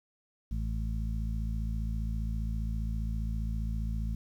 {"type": "harmonic tone", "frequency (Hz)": 55, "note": "A1", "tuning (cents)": 0, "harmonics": [1, 2, 3, 4], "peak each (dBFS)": [-31, -38, -41, -42], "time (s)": [0.51, 4.15], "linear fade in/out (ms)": 5, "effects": ["10-bit"]}